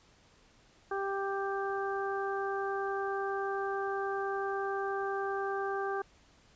harmonic tone, 393.1 Hz, G4, 5 cents sharp, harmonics 1 / 2 / 3 / 4, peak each -34 / -37 / -39 / -40 dBFS, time 0.91-6.02 s, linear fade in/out 5 ms, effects pink hiss -63 dBFS RMS until 6.55 s + resampled to 16000 Hz

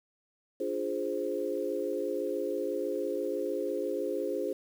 sine chord, D half-diminished seventh, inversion none, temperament equal, 293.7 / 349.2 / 415.3 / 523.3 Hz, D4 / F4 / Ab4 / C5, 0 / 0 / 0 / 0 cents, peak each -38 / -36 / -34 / -34 dBFS, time 0.6-4.53 s, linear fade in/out 5 ms, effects 9-bit

